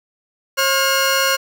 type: tone pair together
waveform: 15% pulse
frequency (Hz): 539.6 / 1420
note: C#5 / F6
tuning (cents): -47 / +28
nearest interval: octave + perfect fourth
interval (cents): 1675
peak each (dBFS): -11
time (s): 0.57-1.37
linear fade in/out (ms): 20
effects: none